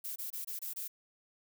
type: noise bursts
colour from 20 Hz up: violet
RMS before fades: -40 dBFS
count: 6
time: 0.04-0.88 s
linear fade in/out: 10 ms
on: 120 ms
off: 24 ms
effects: none